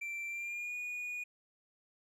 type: tone with pitch glide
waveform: triangle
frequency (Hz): 2349 to 2454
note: D7 to D#7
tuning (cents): 0 to -25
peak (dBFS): -36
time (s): 0.01-1.24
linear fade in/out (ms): 10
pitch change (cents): +75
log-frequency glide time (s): 0.28-0.75
effects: none